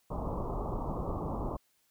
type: low-pass noise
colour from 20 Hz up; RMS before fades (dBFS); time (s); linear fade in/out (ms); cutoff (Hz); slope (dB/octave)
pink; -35; 0.1-1.57; 10; 1200; 96
effects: white hiss -72 dBFS RMS until 1.9 s